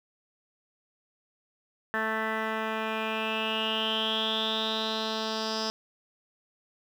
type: tone with low-pass filter sweep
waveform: 10% pulse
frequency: 220 Hz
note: A3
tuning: in tune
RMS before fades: -30 dBFS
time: 1.94-5.7 s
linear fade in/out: 0 ms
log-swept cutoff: 1800 to 5000 Hz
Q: 9.1
effects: 9-bit